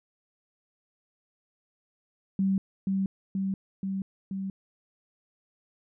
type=tone with echo; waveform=sine; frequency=193 Hz; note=G3; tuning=27 cents flat; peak=-22 dBFS; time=2.39-2.58 s; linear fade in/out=2 ms; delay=480 ms; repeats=4; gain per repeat=-2 dB; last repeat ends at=4.5 s; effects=none